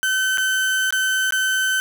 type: tone with dropouts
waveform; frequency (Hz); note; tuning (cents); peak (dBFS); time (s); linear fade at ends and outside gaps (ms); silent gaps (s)
35% pulse; 1531; G6; -41; -16; 0.03-1.8; 0; 0.374-0.381 / 0.906-0.925 / 1.307-1.323
effects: none